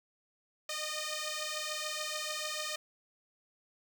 5% pulse beating tone pair, 609 / 615.8 Hz, D#5 / D#5, -37 / -18 cents, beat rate 6.8 Hz, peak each -27 dBFS, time 0.69-2.76 s, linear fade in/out 5 ms, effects none

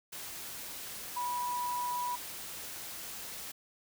sine tone in noise, 979 Hz, B5, 15 cents flat, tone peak -32 dBFS, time 1.16-2.16 s, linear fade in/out 10 ms, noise white, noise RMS -43 dBFS, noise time 0.12-3.52 s, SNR +8 dB, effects none

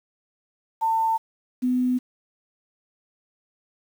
sine tone pair in turn, 897 / 251.1 Hz, A5 / B3, +33 / +29 cents, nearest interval octave + minor seventh, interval 2204 cents, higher first, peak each -19 dBFS, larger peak neither, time 0.81-1.18 / 1.62-1.99 s, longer neither, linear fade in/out 20 ms, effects 8-bit

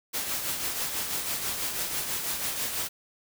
white noise with tremolo, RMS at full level -29 dBFS, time 0.13-2.89 s, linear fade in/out 20 ms, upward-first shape triangle, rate 6.1 Hz, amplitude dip 50%, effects none

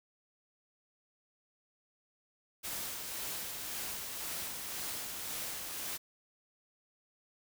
white noise with tremolo, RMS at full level -39 dBFS, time 2.63-5.98 s, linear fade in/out 20 ms, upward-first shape sine, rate 1.9 Hz, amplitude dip 30%, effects none

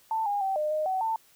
sine tone with pitch steps, 888 / 814 / 772 / 607 / 616 / 755 / 894 Hz, A5 / G#5 / G5 / D#5 / D#5 / F#5 / A5, +16 / -35 / -27 / -43 / -17 / +35 / +27 cents, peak -25 dBFS, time 0.11-1.16 s, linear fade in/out 2 ms, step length 150 ms, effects white hiss -60 dBFS RMS until 1.35 s

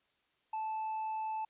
sine tone with tanh clipping, 875 Hz, A5, 10 cents flat, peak -35 dBFS, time 0.53-1.45 s, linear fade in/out 5 ms, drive 2 dB, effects white hiss -75 dBFS RMS until 1.49 s + resampled to 8000 Hz

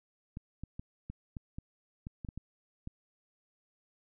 clicks, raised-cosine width 5 ms, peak -28 dBFS, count 11, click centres 0.371 / 0.636 / 0.795 / 1.1 / 1.368 / 1.585 / 2.069 / 2.248 / 2.288 / 2.376 / 2.874 s, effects none

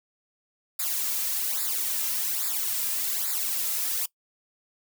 blue noise with flanger, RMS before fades -28 dBFS, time 0.79-4.06 s, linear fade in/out 5 ms, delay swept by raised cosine 0.33 to 2.73 ms, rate 1.2 Hz, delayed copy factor -0.9, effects noise-tail reverb RT60 0.1 s tail -22 dB re dry

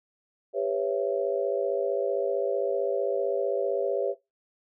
sine chord, C# half-diminished seventh, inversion second, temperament just, 399.1 / 498.9 / 554.4 / 665.2 Hz, G4 / B4 / C#5 / E5, +31 / +17 / 0 / +16 cents, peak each -30 / -30 / -28 / -33 dBFS, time 0.53-4.15 s, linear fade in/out 50 ms, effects noise-tail reverb RT60 0.2 s tail -18 dB re dry

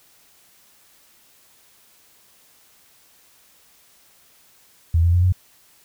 sine tone with pitch steps, 82.9 / 85.67 / 88.54 / 91.51 Hz, E2 / F2 / F2 / F#2, +10 / -33 / +24 / -19 cents, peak -13 dBFS, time 4.94-5.324 s, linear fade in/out 5 ms, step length 96 ms, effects white hiss -55 dBFS RMS until 5.84 s

